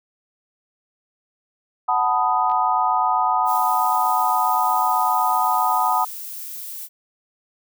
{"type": "chord", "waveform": "sine", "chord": "B dominant seventh", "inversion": "second", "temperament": "equal", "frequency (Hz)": [740, 880, 987.8, 1244.5], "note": ["F#5", "A5", "B5", "D#6"], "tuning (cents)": [0, 0, 0, 0], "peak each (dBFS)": -22, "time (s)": [1.88, 6.05], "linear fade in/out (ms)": 10}
{"type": "clicks", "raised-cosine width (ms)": 0.3, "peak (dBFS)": -27, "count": 2, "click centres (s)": [2.499, 2.516]}
{"type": "noise", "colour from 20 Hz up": "violet", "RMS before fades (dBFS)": -33, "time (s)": [3.45, 6.89], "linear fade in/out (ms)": 50}
{"effects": []}